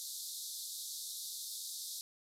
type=band-pass noise; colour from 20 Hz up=pink; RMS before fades=-44 dBFS; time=0-2.01 s; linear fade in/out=0 ms; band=3600 to 14000 Hz; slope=96 dB/octave; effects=none